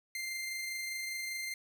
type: tone with amplitude modulation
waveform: sawtooth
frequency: 2094 Hz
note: C7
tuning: 1 cent sharp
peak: -32 dBFS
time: 0.15-1.54 s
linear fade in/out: 2 ms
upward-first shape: sine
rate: 25 Hz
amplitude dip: 25%
effects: none